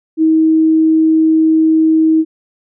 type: tone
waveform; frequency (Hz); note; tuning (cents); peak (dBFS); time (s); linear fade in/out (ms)
sine; 318.3; D#4; +39; -7; 0.17-2.25; 50
effects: none